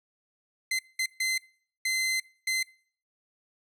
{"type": "tone bursts at uneven times", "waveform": "sawtooth", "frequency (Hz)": 2063, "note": "C7", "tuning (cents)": -25, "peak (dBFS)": -22, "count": 5, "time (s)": [[0.71, 0.79], [0.99, 1.06], [1.2, 1.38], [1.85, 2.2], [2.47, 2.63]], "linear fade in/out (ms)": 5, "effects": ["noise-tail reverb RT60 0.5 s tail -23 dB re dry", "low-pass 12000 Hz 12 dB/octave"]}